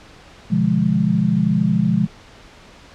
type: chord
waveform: sine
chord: B diminished seventh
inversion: none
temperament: equal with one note detuned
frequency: 125.27 / 146.83 / 174.61 / 207.7 Hz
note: B2 / D3 / F3 / Ab3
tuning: +25 / 0 / 0 / 0 cents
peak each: -23 / -23 / -18 / -18 dBFS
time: 0.5-2.07 s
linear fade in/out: 20 ms
effects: pink hiss -44 dBFS RMS until 2.94 s + low-pass 5000 Hz 12 dB/octave